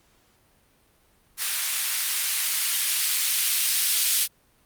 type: noise with band-pass filter sweep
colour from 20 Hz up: violet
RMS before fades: -24 dBFS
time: 1.37-4.28 s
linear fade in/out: 50 ms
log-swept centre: 1500 to 3000 Hz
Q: 0.75
effects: pink hiss -62 dBFS RMS until 4.65 s + Opus 48 kbps